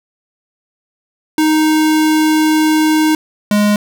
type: tone pair in turn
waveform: square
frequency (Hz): 311.1 / 207.6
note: D#4 / G#3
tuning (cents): 0 / 0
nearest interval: perfect fifth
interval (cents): 700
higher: first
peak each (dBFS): -10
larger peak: neither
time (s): 1.38-3.15 / 3.51-3.76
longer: first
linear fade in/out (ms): 2
effects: none